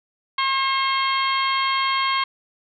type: harmonic tone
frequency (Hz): 537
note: C5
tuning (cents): +45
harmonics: 2 / 3 / 4 / 5 / 6 / 7 / 8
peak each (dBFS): -21 / -32 / -26 / -34 / -27 / -38 / -31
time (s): 0.38-2.24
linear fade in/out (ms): 5
effects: none